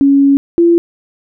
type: tone pair in turn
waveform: sine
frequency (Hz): 278.1 / 340.7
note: C#4 / F4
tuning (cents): +6 / -43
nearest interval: major third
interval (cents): 351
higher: second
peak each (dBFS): -5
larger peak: neither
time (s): 0.01-0.37 / 0.58-0.78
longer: first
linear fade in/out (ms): 0
effects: none